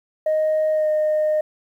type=tone with pitch glide; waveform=sine; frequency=622.3 to 614.1 Hz; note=D#5 to D#5; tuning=0 to -23 cents; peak=-15 dBFS; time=0.26-1.41 s; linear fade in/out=5 ms; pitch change=-23 cents; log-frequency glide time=0.72-0.89 s; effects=tanh soft clip ceiling -14 dBFS + 9-bit